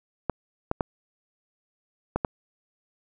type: clicks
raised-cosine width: 1 ms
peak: -10 dBFS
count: 5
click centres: 0.297 / 0.714 / 0.808 / 2.16 / 2.248 s
effects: none